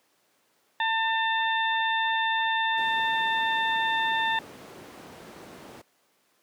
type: harmonic tone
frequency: 897 Hz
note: A5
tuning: 33 cents sharp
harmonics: 1 / 2 / 3 / 4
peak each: -26 / -27 / -36 / -32 dBFS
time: 0.8-4.39 s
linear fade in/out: 2 ms
type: noise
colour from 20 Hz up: brown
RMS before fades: -35 dBFS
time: 2.77-5.82 s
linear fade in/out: 10 ms
effects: pink hiss -67 dBFS RMS until 6.42 s + high-pass 300 Hz 12 dB/octave